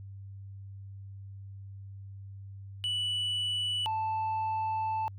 sine tone pair in turn, 2960 / 880 Hz, F#7 / A5, 0 / 0 cents, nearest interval octave + major sixth, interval 2100 cents, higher first, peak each -26 dBFS, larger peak neither, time 2.84-3.86 / 3.86-5.08 s, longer second, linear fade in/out 0 ms, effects tanh soft clip ceiling -28 dBFS + added 98 Hz sine -42 dBFS peak until 5.18 s

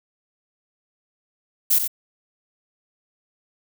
violet noise with echo, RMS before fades -17 dBFS, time 1.7-1.79 s, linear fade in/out 10 ms, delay 89 ms, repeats 1, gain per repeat -7 dB, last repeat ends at 1.879 s, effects none

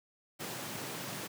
pink high-pass noise, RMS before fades -41 dBFS, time 0.39-1.28 s, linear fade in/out 20 ms, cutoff 110 Hz, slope 48 dB/octave, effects none

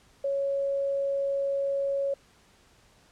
sine tone, 554.4 Hz, C#5, in tune, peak -25 dBFS, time 0.24-2.14 s, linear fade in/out 5 ms, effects pink hiss -60 dBFS RMS until 3.11 s + low-pass 9000 Hz 12 dB/octave

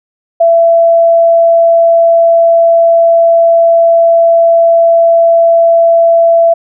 sine tone, 670 Hz, E5, 28 cents sharp, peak -3 dBFS, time 0.4-6.54 s, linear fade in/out 10 ms, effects none

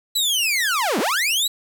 sawtooth linear two-way sweep, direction down then up, 4024 to 185 to 4024 Hz, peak -15 dBFS, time 0.15-1.48 s, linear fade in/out 10 ms, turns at 0.99 s, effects 8-bit

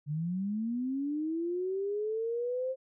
sine linear sweep, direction up, 142.1 to 529 Hz, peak -30 dBFS, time 0.06-2.76 s, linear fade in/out 50 ms, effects none

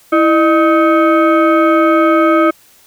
sine tone with frequency modulation, 328.6 Hz, E4, 5 cents flat, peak -7 dBFS, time 0.12-2.51 s, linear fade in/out 10 ms, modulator 940 Hz, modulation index 1.2, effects white hiss -47 dBFS RMS until 2.86 s

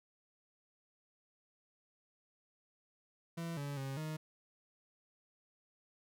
40% pulse tone with pitch steps, 167.3 / 142.6 / 135.3 / 155.5 Hz, E3 / C#3 / C#3 / D#3, +26 / +49 / -42 / -1 cents, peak -38 dBFS, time 3.37-4.17 s, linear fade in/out 10 ms, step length 200 ms, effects none

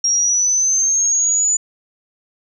sine linear sweep, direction up, 5600 to 7000 Hz, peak -13 dBFS, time 0.04-1.57 s, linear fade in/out 5 ms, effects none

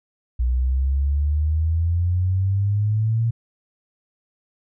sine exponential sweep, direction up, 60.3 to 116.54 Hz, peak -17 dBFS, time 0.39-3.31 s, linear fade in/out 10 ms, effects none

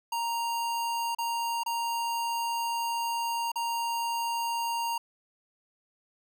square tone with dropouts, 932.3 Hz, A#5, in tune, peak -29 dBFS, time 0.12-4.98 s, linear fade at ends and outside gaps 5 ms, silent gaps 1.149-1.185 / 1.635-1.661 / 3.518-3.557 s, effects none

